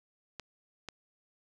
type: clicks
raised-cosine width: 0.2 ms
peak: -23 dBFS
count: 2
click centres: 0.397 / 0.887 s
effects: none